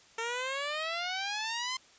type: exponential sweep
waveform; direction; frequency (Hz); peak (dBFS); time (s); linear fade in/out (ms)
10% pulse; up; 450 to 1047; -24; 0.18-1.77; 5
effects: white hiss -59 dBFS RMS until 1.98 s + resampled to 16000 Hz